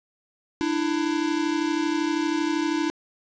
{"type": "tone pair together", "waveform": "square", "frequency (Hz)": [298.8, 331.5], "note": ["D4", "E4"], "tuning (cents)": [30, 10], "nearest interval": "major second", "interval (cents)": 180, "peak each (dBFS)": -26, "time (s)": [0.61, 2.9], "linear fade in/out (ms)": 0, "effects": ["resampled to 16000 Hz", "8-bit"]}